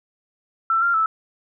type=tone with pitch steps; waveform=sine; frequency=1336 / 1388 / 1313 Hz; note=E6 / F6 / E6; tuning=+23 / -11 / -7 cents; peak=-16 dBFS; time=0.7-1.06 s; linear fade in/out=2 ms; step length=120 ms; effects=none